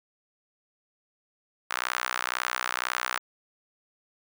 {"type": "tone with high-pass filter", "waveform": "sawtooth", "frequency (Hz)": 62, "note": "B1", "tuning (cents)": 7, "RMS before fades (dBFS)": -31, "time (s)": [1.7, 3.19], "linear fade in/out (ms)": 5, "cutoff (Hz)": 1300, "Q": 2, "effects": []}